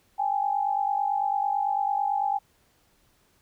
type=tone pair together; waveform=sine; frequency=798 / 847 Hz; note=G5 / G#5; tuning=+31 / +34 cents; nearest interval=minor second; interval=103 cents; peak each=-25 / -27 dBFS; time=0.18-2.39 s; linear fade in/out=20 ms; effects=pink hiss -65 dBFS RMS until 3.41 s